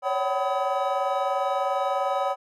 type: tone cluster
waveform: triangle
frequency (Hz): 550 / 570 / 762 / 997 / 1269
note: C#5 / C#5 / G5 / B5 / D#6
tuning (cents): -14 / +48 / -49 / +16 / +34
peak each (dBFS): -28 / -28 / -25 / -29 / -29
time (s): 0.02-2.36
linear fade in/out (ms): 50
effects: none